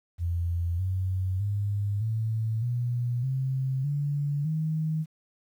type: tone with pitch steps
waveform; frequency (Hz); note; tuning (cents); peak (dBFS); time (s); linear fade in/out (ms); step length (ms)
sine; 85.7 / 93.46 / 101.92 / 111.14 / 121.2 / 132.17 / 144.13 / 157.17; F2 / F#2 / G#2 / A2 / B2 / C3 / D3 / D#3; -32 / +18 / -32 / +18 / -32 / +18 / -32 / +18; -25; 0.18-5.06; 50; 610
effects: 10-bit